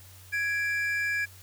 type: tone pair together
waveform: triangle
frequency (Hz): 1663.2 / 2349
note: G#6 / D7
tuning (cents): +2 / 0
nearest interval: tritone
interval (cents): 598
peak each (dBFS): -26 / -29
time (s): 0.32-1.26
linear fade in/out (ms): 20
effects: added 93 Hz sine -50 dBFS peak until 1.42 s + white hiss -53 dBFS RMS until 1.42 s